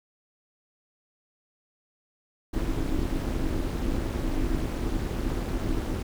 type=noise with amplitude modulation; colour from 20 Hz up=brown; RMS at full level=-24 dBFS; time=2.53-6.03 s; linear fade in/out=10 ms; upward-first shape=sine; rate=294 Hz; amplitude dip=85%; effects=none